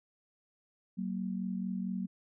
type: tone pair together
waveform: sine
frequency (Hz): 188.8 / 233.2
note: F#3 / A#3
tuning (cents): +35 / +1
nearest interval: major third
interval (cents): 366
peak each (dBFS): -34 / -38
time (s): 0.97-2.07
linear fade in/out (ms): 20
effects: none